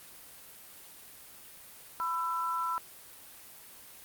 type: tone pair together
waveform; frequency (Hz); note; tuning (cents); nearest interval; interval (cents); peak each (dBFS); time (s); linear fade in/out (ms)
sine; 1000 / 1334.8; B5 / E6; +21 / +21; perfect fourth; 500; -33 / -32; 2-2.78; 0
effects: white hiss -51 dBFS RMS until 4.04 s + Opus 32 kbps